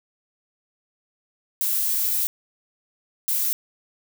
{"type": "noise bursts at uneven times", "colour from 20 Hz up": "violet", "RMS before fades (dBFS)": -23, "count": 2, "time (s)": [[1.61, 2.27], [3.28, 3.53]], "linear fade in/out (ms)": 0, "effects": []}